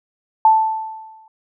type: tone with exponential decay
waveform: sine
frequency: 880 Hz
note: A5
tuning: in tune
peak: -6 dBFS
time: 0.45-1.28 s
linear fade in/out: 2 ms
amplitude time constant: 180 ms
effects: none